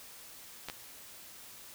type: clicks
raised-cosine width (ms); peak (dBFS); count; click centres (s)
0.2; -21; 2; 0.686 / 0.699
effects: white hiss -51 dBFS RMS until 1.74 s